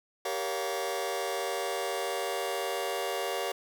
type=chord; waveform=sawtooth; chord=G half-diminished seventh; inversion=none; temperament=just; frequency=392 / 470.4 / 564.5 / 705.6 Hz; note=G4 / Bb4 / Db5 / F5; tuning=0 / +16 / +31 / +18 cents; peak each=-32 dBFS; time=0.25-3.52 s; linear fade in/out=5 ms; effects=none